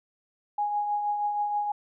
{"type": "tone with tremolo", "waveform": "sine", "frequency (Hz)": 828, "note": "G#5", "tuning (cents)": -5, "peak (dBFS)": -23, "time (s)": [0.58, 1.72], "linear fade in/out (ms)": 5, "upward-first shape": "triangle", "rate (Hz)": 6.3, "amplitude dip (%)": 45, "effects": []}